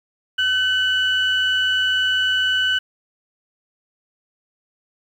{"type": "tone pair together", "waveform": "sine", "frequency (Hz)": [1522, 2966], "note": ["F#6", "F#7"], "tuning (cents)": [48, 4], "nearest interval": "octave", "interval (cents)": 1156, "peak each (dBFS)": -18, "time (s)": [0.38, 2.79], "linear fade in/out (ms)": 10, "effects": ["tanh soft clip ceiling -11 dBFS", "8-bit"]}